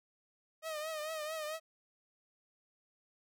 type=tone with vibrato; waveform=sawtooth; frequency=622.3 Hz; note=D#5; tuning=in tune; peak=-34 dBFS; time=0.62-1.6 s; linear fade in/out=50 ms; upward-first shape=triangle; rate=4.5 Hz; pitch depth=77 cents each way; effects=none